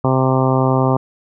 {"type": "harmonic tone", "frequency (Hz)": 131, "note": "C3", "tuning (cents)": 2, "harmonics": [1, 2, 3, 4, 5, 6, 7, 8, 9], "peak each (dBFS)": [-16, -19, -21, -22, -23, -24, -24, -25, -26], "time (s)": [0.04, 0.97], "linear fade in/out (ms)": 5, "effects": []}